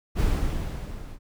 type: noise with level ramp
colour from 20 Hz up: brown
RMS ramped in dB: -20 to -40 dBFS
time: 0.15-1.19 s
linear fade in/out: 50 ms
effects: none